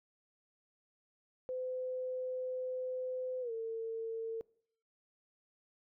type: tone with pitch glide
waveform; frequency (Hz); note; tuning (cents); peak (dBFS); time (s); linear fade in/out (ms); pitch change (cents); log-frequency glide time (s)
sine; 510 to 451.7; C5 to A4; -44 to +45; -36; 1.49-4.41; 0; -211; 3.41-3.52
effects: noise-tail reverb RT60 0.6 s tail -23 dB re dry